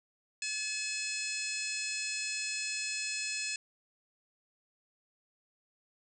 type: harmonic tone with a mistuned harmonic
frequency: 857 Hz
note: A5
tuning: 46 cents flat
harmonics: 2 / 3 / 4 / 5 / 6 / 7 / 8 / 9 / 10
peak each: -46 / -37 / -49 / -42 / -42 / -50 / -42 / -44 / -46 dBFS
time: 0.42-3.56 s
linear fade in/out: 2 ms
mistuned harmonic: 5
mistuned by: -29 cents
effects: none